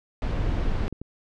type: noise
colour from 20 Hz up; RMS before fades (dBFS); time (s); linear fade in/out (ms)
brown; -25; 0.22-0.88; 0
type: click train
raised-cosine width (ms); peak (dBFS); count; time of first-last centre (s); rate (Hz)
3; -23; 7; 0.48-1.016; 11.2
effects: low-pass 4000 Hz 12 dB/octave